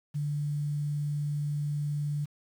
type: tone with quantisation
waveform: sine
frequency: 146.83 Hz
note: D3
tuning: in tune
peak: -28 dBFS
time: 0.14-2.26 s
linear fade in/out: 20 ms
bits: 9
effects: none